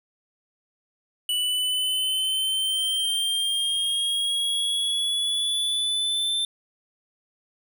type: exponential sweep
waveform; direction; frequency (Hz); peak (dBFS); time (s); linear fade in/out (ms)
square; up; 2960 to 3561; -23; 1.29-6.45; 2
effects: none